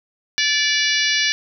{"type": "harmonic tone", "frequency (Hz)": 580, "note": "D5", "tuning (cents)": -22, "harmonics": [3, 4, 5, 6, 7, 8, 9, 10], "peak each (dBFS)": [-22, -23, -24, -25, -25, -26, -27, -27], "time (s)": [0.38, 1.32], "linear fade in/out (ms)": 0, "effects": []}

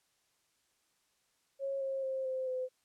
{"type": "tone with pitch steps", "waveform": "sine", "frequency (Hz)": [547, 537.9, 529, 520.2, 511.5], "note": ["C#5", "C5", "C5", "C5", "C5"], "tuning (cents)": [-23, 48, 19, -10, -39], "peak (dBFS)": -33, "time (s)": [1.59, 2.69], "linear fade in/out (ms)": 50, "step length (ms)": 220, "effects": ["white hiss -75 dBFS RMS until 2.84 s", "low-pass 10000 Hz 12 dB/octave"]}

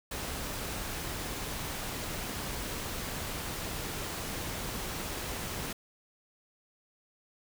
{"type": "noise", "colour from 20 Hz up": "pink", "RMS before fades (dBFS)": -37, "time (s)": [0.11, 5.73], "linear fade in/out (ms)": 5, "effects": []}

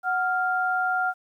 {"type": "tone pair together", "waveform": "sine", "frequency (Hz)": [740, 1396.9], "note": ["F#5", "F6"], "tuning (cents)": [0, 0], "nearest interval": "major seventh", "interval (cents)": 1100, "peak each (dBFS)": [-25, -24], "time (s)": [0.03, 1.14], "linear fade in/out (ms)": 50, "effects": ["10-bit"]}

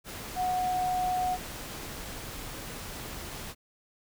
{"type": "tone in noise", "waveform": "sine", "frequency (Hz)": 733, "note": "F#5", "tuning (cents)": -16, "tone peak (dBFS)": -26, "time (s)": [0.35, 1.38], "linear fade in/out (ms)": 50, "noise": "pink", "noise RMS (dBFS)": -40, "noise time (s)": [0.04, 3.55], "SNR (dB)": 11, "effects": []}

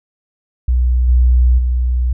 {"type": "tone with level steps", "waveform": "sine", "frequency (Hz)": 61.74, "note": "B1", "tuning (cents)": 0, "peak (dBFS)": [-10, -7, -12], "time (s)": [0.68, 2.13], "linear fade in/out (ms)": 5, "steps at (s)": [1.08, 1.58], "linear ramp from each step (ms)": 10, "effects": []}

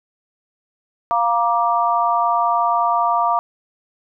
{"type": "chord", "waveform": "sine", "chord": "Bb major", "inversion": "second", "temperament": "equal with one note detuned", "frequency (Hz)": [698.5, 944.3, 1174.7], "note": ["F5", "Bb5", "D6"], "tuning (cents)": [0, 22, 0], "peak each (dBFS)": -19, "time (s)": [1.11, 3.39], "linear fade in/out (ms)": 0, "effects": []}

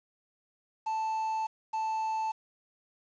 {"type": "tone pair in turn", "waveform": "triangle", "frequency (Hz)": [880, 880], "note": ["A5", "A5"], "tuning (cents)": [0, 0], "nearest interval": "unison", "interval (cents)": 0, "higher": "neither", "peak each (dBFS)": -27, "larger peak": "neither", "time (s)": [[0.86, 1.47], [1.73, 2.32]], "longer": "first", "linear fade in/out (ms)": 10, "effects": ["resampled to 16000 Hz", "9-bit"]}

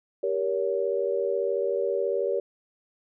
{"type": "chord", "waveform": "sine", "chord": "G diminished", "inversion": "none", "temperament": "just", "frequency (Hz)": [392, 470.4, 564.5], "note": ["G4", "Bb4", "Db5"], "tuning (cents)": [0, 16, 31], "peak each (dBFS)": -28, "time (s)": [0.23, 2.4], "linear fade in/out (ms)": 5, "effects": []}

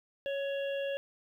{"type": "harmonic tone with a mistuned harmonic", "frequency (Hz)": 554.4, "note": "C#5", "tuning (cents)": 0, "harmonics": [1, 3, 5, 6], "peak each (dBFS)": [-32, -44, -44, -48], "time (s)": [0.26, 0.97], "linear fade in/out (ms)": 0, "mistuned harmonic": 3, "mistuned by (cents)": 16, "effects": ["11-bit"]}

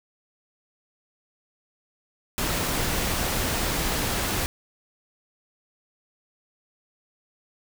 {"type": "noise", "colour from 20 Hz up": "pink", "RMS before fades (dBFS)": -26, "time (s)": [2.38, 4.46], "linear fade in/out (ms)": 0, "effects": []}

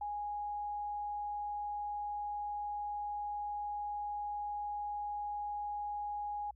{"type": "tone", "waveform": "sine", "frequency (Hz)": 827, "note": "G#5", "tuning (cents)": -8, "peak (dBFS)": -36, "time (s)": [0.01, 6.51], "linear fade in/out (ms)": 5, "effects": ["added 60 Hz sine -59 dBFS peak until 6.55 s"]}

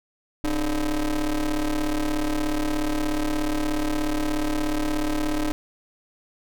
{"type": "ring-modulated tone", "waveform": "45% pulse", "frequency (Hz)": 142.6, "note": "C#3", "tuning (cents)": 49, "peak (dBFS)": -19, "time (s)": [0.44, 5.52], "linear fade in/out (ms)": 0, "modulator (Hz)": 161, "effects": []}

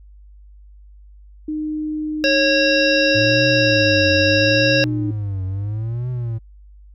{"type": "tone with pitch glide", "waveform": "sine", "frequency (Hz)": [306.8, 304.7], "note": ["D#4", "D#4"], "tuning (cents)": [-24, -36], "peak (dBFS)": -21, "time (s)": [1.48, 5.11], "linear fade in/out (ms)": 5, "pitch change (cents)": -12, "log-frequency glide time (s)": [1.9, 3.88]}
{"type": "harmonic tone", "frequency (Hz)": 548, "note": "C#5", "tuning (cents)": -20, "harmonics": [1, 3, 5, 7, 9, 10], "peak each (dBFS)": [-17, -20, -20, -25, -26, -26], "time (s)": [2.24, 4.84], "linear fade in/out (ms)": 0}
{"type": "tone with vibrato", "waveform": "triangle", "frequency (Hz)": 108.4, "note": "A2", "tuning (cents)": -25, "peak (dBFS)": -19, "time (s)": [3.14, 6.39], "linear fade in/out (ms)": 20, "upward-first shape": "triangle", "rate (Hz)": 0.76, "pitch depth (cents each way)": 270}
{"effects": ["added 50 Hz sine -41 dBFS peak until 6.94 s"]}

